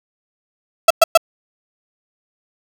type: tone bursts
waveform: 35% pulse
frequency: 660 Hz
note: E5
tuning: 2 cents sharp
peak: -3 dBFS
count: 3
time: 0.88-1.175 s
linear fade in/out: 5 ms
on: 25 ms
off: 110 ms
effects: none